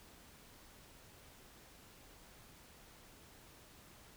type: silence
effects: pink hiss -60 dBFS RMS until 4.16 s